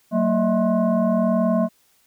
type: tone with frequency modulation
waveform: sine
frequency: 229.7 Hz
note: A#3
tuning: 25 cents flat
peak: -16 dBFS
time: 0.11-1.69 s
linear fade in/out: 50 ms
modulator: 418 Hz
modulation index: 1.3
effects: white hiss -61 dBFS RMS until 2.06 s